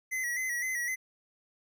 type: tone with vibrato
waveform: square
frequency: 1982 Hz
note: B6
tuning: 6 cents sharp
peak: -31 dBFS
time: 0.11-0.96 s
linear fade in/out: 20 ms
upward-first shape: square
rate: 3.9 Hz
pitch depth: 53 cents each way
effects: none